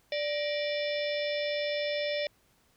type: harmonic tone with a mistuned harmonic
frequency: 587.3 Hz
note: D5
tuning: in tune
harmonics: 1 / 3 / 4 / 5 / 6 / 7 / 8 / 9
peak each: -30 / -41 / -38 / -45 / -39 / -47 / -51 / -42 dBFS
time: 0.12-2.27 s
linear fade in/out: 2 ms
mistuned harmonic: 3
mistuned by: +120 cents
effects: pink hiss -67 dBFS RMS until 2.76 s